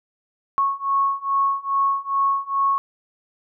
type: beating tone pair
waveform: sine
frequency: 1100 / 1102.4 Hz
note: C#6 / C#6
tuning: -14 / -10 cents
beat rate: 2.4 Hz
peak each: -22 / -21 dBFS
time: 0.58-2.78 s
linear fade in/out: 0 ms
effects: none